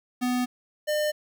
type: tone pair in turn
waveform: square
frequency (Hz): 248.7 / 603.2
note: B3 / D5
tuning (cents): +12 / +46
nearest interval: octave + minor third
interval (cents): 1534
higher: second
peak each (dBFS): -24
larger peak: neither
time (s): 0.21-0.46 / 0.87-1.12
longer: neither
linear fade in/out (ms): 20
effects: 10-bit